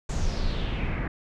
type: noise with low-pass filter sweep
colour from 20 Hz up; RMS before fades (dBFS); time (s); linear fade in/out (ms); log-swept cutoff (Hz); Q
brown; -27; 0.09-1.08; 5; 7400 to 1800; 3.8
effects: none